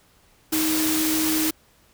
sine tone in noise, 314.4 Hz, D#4, 18 cents sharp, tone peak -22 dBFS, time 0.52-1.51 s, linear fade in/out 10 ms, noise white, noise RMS -25 dBFS, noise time 0.52-1.51 s, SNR 0 dB, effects pink hiss -58 dBFS RMS until 1.93 s

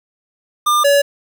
square tone pair in turn, 1200 / 567.6 Hz, D6 / C#5, +37 / +41 cents, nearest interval octave + minor second, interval 1296 cents, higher first, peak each -12 / -10 dBFS, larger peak second, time 0.66-0.84 / 0.84-1.02 s, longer neither, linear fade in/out 10 ms, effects 7-bit

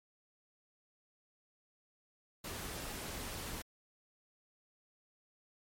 pink noise, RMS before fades -43 dBFS, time 2.44-3.62 s, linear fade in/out 5 ms, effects MP3 64 kbps

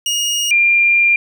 25% pulse / sine tone pair in turn, 2865 / 2392 Hz, F7 / D7, +44 / +31 cents, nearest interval minor third, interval 313 cents, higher first, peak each -12 / -9 dBFS, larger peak second, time 0.06-0.51 / 0.51-1.16 s, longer second, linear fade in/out 2 ms, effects none

